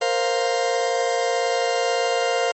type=chord; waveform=40% pulse; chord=Bb suspended second; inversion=none; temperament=just; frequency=466.2 / 524.4 / 699.2 Hz; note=Bb4 / C5 / F5; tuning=0 / +4 / +2 cents; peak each=-23 dBFS; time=0.01-2.52 s; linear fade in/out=10 ms; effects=MP3 32 kbps